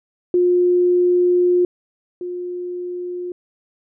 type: tone pair in turn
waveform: sine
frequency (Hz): 356.5 / 356.5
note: F4 / F4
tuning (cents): +36 / +36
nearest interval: unison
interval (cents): 0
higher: neither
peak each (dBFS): -12 / -24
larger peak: first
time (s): 0.34-1.65 / 2.21-3.32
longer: first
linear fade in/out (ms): 2
effects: none